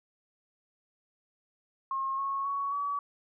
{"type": "tone with pitch steps", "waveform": "sine", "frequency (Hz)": [1076, 1096.7, 1117.8, 1139.3], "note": ["C6", "C#6", "C#6", "C#6"], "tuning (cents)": [48, -19, 14, 47], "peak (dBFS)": -29, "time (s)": [1.91, 2.99], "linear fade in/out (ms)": 2, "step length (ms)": 270, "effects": []}